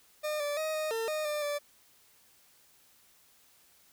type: tone with pitch steps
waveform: 40% pulse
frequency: 606 / 583 / 627 / 620 / 452 / 616 / 597 / 583 Hz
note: D#5 / D5 / D#5 / D#5 / A4 / D#5 / D5 / D5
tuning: -46 / -13 / +13 / -6 / +47 / -17 / +28 / -13 cents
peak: -30 dBFS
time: 0.23-1.59 s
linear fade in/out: 20 ms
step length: 170 ms
effects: white hiss -63 dBFS RMS until 3.92 s